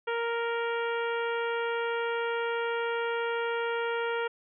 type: harmonic tone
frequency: 466.2 Hz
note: A#4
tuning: in tune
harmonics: 1 / 2 / 3 / 4 / 5 / 6 / 7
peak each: -30 / -35 / -35 / -40 / -42 / -44 / -47 dBFS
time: 0.07-4.28 s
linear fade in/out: 10 ms
effects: none